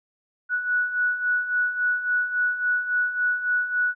sine beating tone pair, 1470 / 1473.6 Hz, F#6 / F#6, -12 / -7 cents, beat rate 3.6 Hz, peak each -28 / -22 dBFS, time 0.49-3.95 s, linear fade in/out 50 ms, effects none

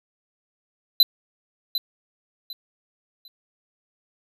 square tone with echo, 4020 Hz, B7, 30 cents sharp, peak -11 dBFS, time 1-1.03 s, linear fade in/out 2 ms, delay 750 ms, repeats 3, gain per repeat -11 dB, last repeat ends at 3.28 s, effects none

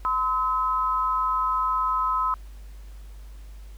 sine tone pair together, 1023.2 / 1285 Hz, C6 / E6, -39 / -45 cents, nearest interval major third, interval 394 cents, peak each -24 dBFS, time 0.05-2.34 s, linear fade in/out 0 ms, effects added 50 Hz sine -39 dBFS peak until 3.77 s + pink hiss -57 dBFS RMS until 3.77 s

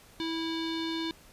square tone with low-pass filter, 326.9 Hz, E4, 14 cents flat, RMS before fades -33 dBFS, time 0.2-1.11 s, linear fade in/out 0 ms, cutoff 3900 Hz, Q 5.7, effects pink hiss -56 dBFS RMS until 1.32 s + resampled to 32000 Hz

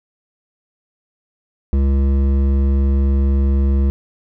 sine tone with hard clipping, 68.3 Hz, C#2, 25 cents flat, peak -14 dBFS, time 1.73-3.9 s, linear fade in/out 0 ms, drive 11 dB, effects none

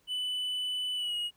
triangle tone with pitch glide, 2990 to 2890 Hz, F#7 to F#7, +17 to -41 cents, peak -29 dBFS, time 0.07-1.31 s, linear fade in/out 50 ms, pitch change -58 cents, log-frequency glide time 0.95-1.15 s, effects pink hiss -69 dBFS RMS until 1.36 s

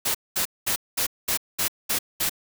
white noise bursts, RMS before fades -24 dBFS, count 8, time 0.05-2.296 s, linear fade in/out 10 ms, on 97 ms, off 210 ms, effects none

